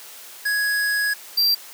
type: tone pair in turn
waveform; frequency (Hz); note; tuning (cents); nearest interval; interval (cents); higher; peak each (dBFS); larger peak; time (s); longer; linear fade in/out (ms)
square; 1667 / 4715; G#6 / D8; +6 / +6; octave + tritone; 1800; second; -20 / -16; second; 0.45-1.14 / 1.37-1.55; first; 10
effects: white hiss -41 dBFS RMS until 1.73 s + high-pass 400 Hz 12 dB/octave